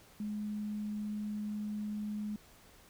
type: tone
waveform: sine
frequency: 210 Hz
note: G#3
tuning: 19 cents sharp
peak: -35 dBFS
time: 0.2-2.36 s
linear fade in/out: 2 ms
effects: pink hiss -60 dBFS RMS until 2.89 s